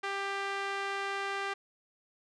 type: tone with band-pass filter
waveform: sawtooth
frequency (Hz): 395.3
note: G4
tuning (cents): +15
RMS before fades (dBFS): -35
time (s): 0.03-1.54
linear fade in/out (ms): 10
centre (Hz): 1700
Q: 1
effects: resampled to 24000 Hz